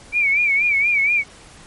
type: tone with vibrato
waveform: sine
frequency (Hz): 2307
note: D7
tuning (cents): -31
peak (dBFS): -14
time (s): 0.12-1.24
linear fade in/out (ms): 50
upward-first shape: sine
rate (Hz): 4.2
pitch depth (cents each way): 96
effects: pink hiss -44 dBFS RMS until 1.66 s + MP3 48 kbps